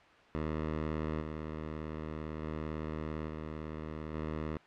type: tone with level steps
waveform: 10% pulse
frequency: 77.78 Hz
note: D#2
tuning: in tune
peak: -25 / -30 / -28 / -31 / -27 dBFS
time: 0.35-4.57 s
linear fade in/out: 0 ms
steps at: 1.2 / 2.42 / 3.27 / 4.13 s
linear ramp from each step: 20 ms
effects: white hiss -58 dBFS RMS until 4.66 s + low-pass 2000 Hz 12 dB/octave